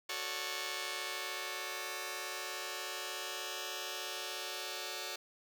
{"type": "chord", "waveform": "5% pulse", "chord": "D major seventh", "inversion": "first", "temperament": "just", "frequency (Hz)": [367.1, 440.5, 550.6, 587.3], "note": ["F#4", "A4", "C#5", "D5"], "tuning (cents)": [-14, 2, -12, 0], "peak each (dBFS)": -33, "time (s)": [0.09, 5.16], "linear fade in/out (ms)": 5, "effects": []}